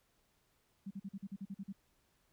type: tone bursts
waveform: sine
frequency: 196 Hz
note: G3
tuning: in tune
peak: -40 dBFS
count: 10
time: 0.86-1.727 s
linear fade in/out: 10 ms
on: 48 ms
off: 43 ms
effects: pink hiss -75 dBFS RMS until 2.32 s